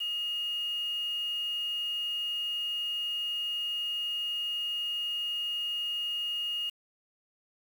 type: tone with quantisation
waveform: sine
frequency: 2856 Hz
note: F7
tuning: 38 cents sharp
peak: -30 dBFS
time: 0-6.7 s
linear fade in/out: 10 ms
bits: 8
effects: none